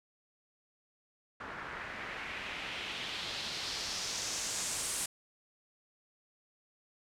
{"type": "noise with low-pass filter sweep", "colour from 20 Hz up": "white", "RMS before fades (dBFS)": -39, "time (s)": [1.4, 5.06], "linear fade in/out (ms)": 5, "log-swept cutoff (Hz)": [1400, 9400], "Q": 2.1, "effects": []}